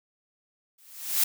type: noise with exponential growth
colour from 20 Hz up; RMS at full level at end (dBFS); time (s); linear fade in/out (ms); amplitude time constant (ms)
blue; -20; 0.78-1.24; 5; 100
effects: none